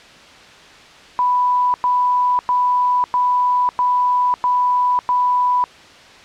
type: tone bursts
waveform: sine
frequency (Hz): 990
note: B5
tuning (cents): +4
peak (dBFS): -13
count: 7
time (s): 1.19-5.64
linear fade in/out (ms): 0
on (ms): 550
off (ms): 100
effects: white hiss -42 dBFS RMS until 6.24 s + low-pass 4000 Hz 12 dB/octave